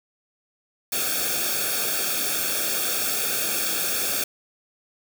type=noise with comb filter; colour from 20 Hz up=white; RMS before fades=-25 dBFS; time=0.92-4.24 s; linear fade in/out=5 ms; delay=1 ms; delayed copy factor=-0.9; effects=none